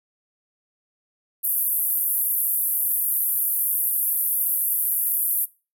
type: band-pass noise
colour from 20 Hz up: white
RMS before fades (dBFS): -23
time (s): 1.43-5.46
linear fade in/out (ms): 20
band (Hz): 11000 to 14000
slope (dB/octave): 48
effects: noise-tail reverb RT60 0.3 s tail -21 dB re dry